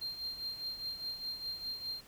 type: tone with tremolo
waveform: triangle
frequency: 4186 Hz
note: C8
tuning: in tune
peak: -33 dBFS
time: 0.01-2.01 s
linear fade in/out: 10 ms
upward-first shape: triangle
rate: 4.9 Hz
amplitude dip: 75%
effects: tanh soft clip ceiling -29 dBFS + pink hiss -58 dBFS RMS until 2.07 s